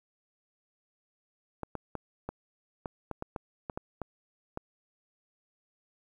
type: clicks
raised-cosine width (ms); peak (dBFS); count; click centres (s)
1; -21; 12; 1.633 / 1.753 / 1.953 / 2.29 / 2.858 / 3.113 / 3.224 / 3.362 / 3.698 / 3.775 / 4.017 / 4.574
effects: 10-bit